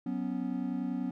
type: chord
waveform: triangle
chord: F# suspended fourth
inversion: none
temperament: equal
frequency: 185 / 246.9 / 277.2 Hz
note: F#3 / B3 / C#4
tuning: 0 / 0 / 0 cents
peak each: -35 / -32 / -34 dBFS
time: 0.06-1.11 s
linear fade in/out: 5 ms
effects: none